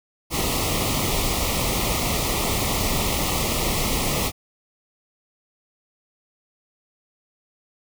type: band-stop noise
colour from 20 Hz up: pink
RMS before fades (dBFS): -23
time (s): 0.3-4.32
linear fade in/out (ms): 50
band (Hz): 1300 to 1900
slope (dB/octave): 96
effects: none

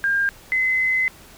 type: tone pair in turn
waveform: sine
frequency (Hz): 1605 / 2042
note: G6 / C7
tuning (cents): +40 / -43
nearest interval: major third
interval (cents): 417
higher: second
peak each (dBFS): -17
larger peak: neither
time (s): 0.04-0.29 / 0.52-1.08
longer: second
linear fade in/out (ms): 0
effects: pink hiss -46 dBFS RMS until 1.37 s

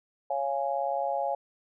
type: chord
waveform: sine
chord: Db major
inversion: none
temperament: just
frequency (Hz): 554.4 / 693 / 831.5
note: Db5 / F5 / Ab5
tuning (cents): 0 / -14 / +2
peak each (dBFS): -31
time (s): 0.3-1.35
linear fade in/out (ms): 5
effects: none

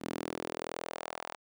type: tone with high-pass filter sweep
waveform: sawtooth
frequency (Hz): 41.2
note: E1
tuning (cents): 0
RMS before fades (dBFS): -40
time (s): 0-1.37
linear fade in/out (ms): 50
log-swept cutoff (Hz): 250 to 850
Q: 1.7
effects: none

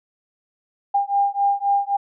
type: beating tone pair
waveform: sine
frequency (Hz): 800 / 803.8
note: G5 / G5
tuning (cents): +35 / +43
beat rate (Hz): 3.8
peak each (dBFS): -20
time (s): 0.94-1.97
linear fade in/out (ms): 10
effects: none

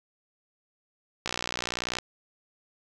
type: click train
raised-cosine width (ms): 0.2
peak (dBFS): -12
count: 45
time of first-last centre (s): 1.26-1.986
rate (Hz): 60.6
effects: none

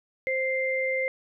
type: tone pair together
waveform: sine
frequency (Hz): 523.2 / 2093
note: C5 / C7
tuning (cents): 0 / 0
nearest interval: 2 octaves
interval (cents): 2400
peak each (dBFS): -27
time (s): 0.27-1.08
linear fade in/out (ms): 0
effects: none

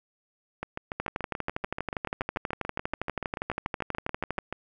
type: two click trains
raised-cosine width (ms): 0.5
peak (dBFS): -14 / -17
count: 43 / 28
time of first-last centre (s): 1-4.387 / 0.63-4.526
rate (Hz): 12.4 / 6.93
effects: none

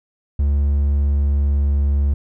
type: tone with pitch glide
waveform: triangle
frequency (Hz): 71.2 to 70.79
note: C#2 to C#2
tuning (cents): +47 to +37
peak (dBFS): -12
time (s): 0.39-2.14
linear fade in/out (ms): 5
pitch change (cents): -10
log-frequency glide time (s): 0.83-1.82
effects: none

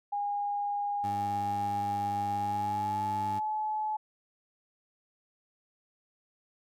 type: tone with pitch glide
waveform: sine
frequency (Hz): 816 to 858.1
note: G#5 to A5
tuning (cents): -31 to -44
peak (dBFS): -29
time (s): 0.12-3.97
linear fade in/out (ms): 10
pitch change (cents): +87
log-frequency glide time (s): 2.34-3.03
type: tone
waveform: 20% pulse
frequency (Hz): 101.1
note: G#2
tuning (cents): -46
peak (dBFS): -33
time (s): 1.03-3.4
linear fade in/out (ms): 20
effects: none

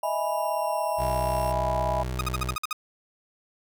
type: tone with pitch glide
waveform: 5% pulse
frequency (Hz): 2794 to 2737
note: F7 to F7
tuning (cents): 0 to -36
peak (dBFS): -32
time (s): 0.03-1.52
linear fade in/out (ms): 5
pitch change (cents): -36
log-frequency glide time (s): 0.24-0.94
type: chord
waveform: sine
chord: E major seventh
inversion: third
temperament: equal with one note detuned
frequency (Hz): 622.3 / 659.3 / 830.6 / 984.9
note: D#5 / E5 / G#5 / B5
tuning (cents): 0 / 0 / 0 / -5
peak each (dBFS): -30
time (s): 0.03-2.03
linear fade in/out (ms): 5
type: tone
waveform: 25% pulse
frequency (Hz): 63.2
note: B1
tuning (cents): +41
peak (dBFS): -25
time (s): 0.97-2.57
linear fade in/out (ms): 50
type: tone bursts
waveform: sawtooth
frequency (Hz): 1244.5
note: D#6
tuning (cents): 0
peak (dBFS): -22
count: 8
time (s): 2.19-2.729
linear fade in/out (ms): 2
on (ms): 21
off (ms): 53
effects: none

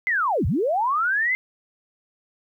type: linear two-way sweep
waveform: sine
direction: down then up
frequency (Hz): 2100 to 61.5 to 2100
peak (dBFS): -19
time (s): 0.07-1.35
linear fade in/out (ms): 0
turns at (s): 0.46
effects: 10-bit

